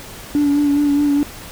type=tone with vibrato; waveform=triangle; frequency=288.6 Hz; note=D4; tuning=30 cents flat; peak=-9 dBFS; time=0.35-1.23 s; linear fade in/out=0 ms; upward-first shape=sine; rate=4.8 Hz; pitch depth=28 cents each way; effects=tanh soft clip ceiling -9 dBFS + pink hiss -35 dBFS RMS until 1.51 s